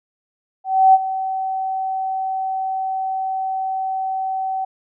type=tone with ADSR envelope; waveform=sine; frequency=763 Hz; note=G5; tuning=47 cents flat; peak=-6 dBFS; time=0.64-4.65 s; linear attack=300 ms; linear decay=36 ms; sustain=-14 dB; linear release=8 ms; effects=none